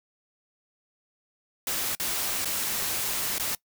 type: noise with dropouts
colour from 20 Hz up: white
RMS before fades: -29 dBFS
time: 1.67-3.55 s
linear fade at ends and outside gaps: 2 ms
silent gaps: 1.951-1.998 / 2.447-2.455 / 3.383-3.397 s
effects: noise-tail reverb RT60 0.1 s tail -22 dB re dry